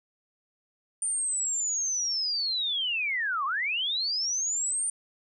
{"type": "linear two-way sweep", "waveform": "sine", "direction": "down then up", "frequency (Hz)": [9100, 1046.5, 9100], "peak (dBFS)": -26, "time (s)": [1.02, 4.9], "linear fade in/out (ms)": 2, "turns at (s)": 3.45, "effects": []}